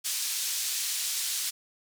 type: band-pass noise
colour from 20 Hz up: pink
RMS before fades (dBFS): -31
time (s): 0.04-1.51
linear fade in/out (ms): 20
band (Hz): 4400 to 12000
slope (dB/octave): 12
effects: none